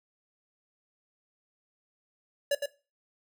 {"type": "tone with echo", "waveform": "square", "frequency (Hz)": 570, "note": "C#5", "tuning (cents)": 48, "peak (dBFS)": -24, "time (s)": [2.51, 2.55], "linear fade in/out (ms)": 5, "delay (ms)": 110, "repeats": 1, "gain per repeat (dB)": -5, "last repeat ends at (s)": 2.66, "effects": ["noise-tail reverb RT60 0.3 s tail -17 dB re dry"]}